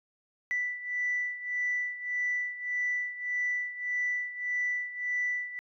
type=beating tone pair; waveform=sine; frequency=1975.5 / 1977.2 Hz; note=B6 / B6; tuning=0 / +1 cents; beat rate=1.7 Hz; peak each=-30 / -34 dBFS; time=0.51-5.59 s; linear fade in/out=0 ms; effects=tanh soft clip ceiling -22 dBFS